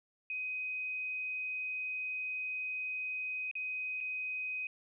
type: tone with dropouts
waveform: sine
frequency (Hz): 2512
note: D#7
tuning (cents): +16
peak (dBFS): -35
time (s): 0.3-4.67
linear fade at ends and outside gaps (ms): 2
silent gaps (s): 3.513-3.553 / 4.005-4.009
effects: none